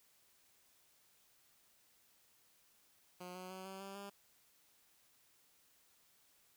10% pulse tone with pitch steps, 180.1 / 183.88 / 187.75 / 191.69 / 195.72 / 199.83 Hz, F#3 / F#3 / F#3 / G3 / G3 / G3, -46 / -10 / +26 / -38 / -2 / +34 cents, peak -39 dBFS, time 3.2-4.1 s, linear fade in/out 10 ms, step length 150 ms, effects white hiss -71 dBFS RMS until 6.56 s

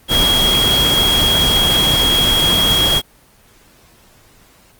sine tone in noise, 3285 Hz, G#7, 20 cents flat, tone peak -12 dBFS, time 0.08-3.02 s, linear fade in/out 50 ms, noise pink, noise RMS -17 dBFS, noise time 0.08-3.02 s, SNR +2 dB, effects pink hiss -49 dBFS RMS until 4.79 s + Opus 24 kbps

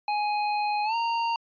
square tone with pitch glide, 834 to 925.4 Hz, G#5 to A#5, +7 to -13 cents, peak -25 dBFS, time 0.08-1.36 s, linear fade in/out 2 ms, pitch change +180 cents, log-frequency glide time 0.84-0.95 s, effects resampled to 11025 Hz

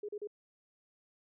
sine tone bursts, 415.3 Hz, G#4, in tune, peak -37 dBFS, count 3, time 0.03-0.273 s, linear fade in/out 5 ms, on 57 ms, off 36 ms, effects none

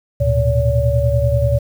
sine tone cluster, 73 / 112.2 / 122.6 / 570 Hz, D2 / A2 / B2 / C#5, -10 / +34 / -12 / +48 cents, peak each -18 dBFS, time 0.2-1.59 s, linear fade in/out 10 ms, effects 7-bit

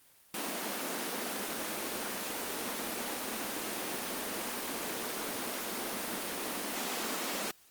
pink high-pass noise, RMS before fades -36 dBFS, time 0.34-7.51 s, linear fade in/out 2 ms, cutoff 200 Hz, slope 48 dB/octave, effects white hiss -62 dBFS RMS until 7.7 s + Opus 24 kbps

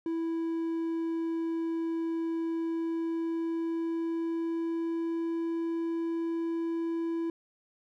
triangle tone with pitch glide, 329.6 to 332.3 Hz, E4 to E4, 0 to +14 cents, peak -27 dBFS, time 0.06-7.3 s, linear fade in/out 2 ms, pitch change +14 cents, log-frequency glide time 2.45-5.35 s, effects none

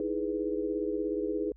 sine chord, E major seventh, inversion third, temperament equal with one note detuned, 312.7 / 329.6 / 415.3 / 493.9 Hz, D#4 / E4 / G#4 / B4, +9 / 0 / 0 / 0 cents, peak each -34 / -37 / -32 / -36 dBFS, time 0-1.52 s, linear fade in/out 2 ms, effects added 55 Hz sine -52 dBFS peak until 1.56 s

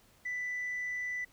sine tone, 1985 Hz, B6, 8 cents sharp, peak -32 dBFS, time 0.25-1.25 s, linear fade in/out 10 ms, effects tanh soft clip ceiling -31 dBFS + pink hiss -64 dBFS RMS until 1.32 s

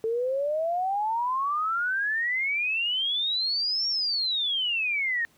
sine exponential two-way sweep, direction up then down, 440 to 5588 to 1814 Hz, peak -24 dBFS, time 0.04-5.25 s, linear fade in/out 0 ms, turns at 3.88 s, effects pink hiss -62 dBFS RMS until 5.37 s + high-pass 80 Hz 12 dB/octave

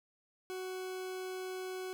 40% pulse tone, 372 Hz, F#4, 9 cents sharp, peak -38 dBFS, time 0.5-1.93 s, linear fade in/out 0 ms, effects none

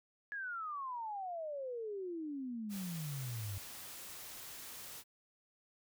sine exponential sweep, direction down, 1698 to 95.1 Hz, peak -39 dBFS, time 0.32-3.58 s, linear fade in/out 0 ms
white noise, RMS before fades -49 dBFS, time 2.69-5.04 s, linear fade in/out 50 ms
effects none

